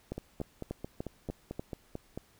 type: two click trains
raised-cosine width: 2 ms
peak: -22 / -24 dBFS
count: 6 / 10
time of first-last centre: 0.12-1.595 / 0.18-2.176 s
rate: 3.39 / 4.51 Hz
effects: pink hiss -64 dBFS RMS until 2.39 s